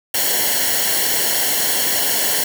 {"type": "noise with comb filter", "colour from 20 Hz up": "white", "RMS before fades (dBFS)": -18, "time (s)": [0.14, 2.44], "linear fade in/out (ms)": 5, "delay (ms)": 0.81, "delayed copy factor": -0.7, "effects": []}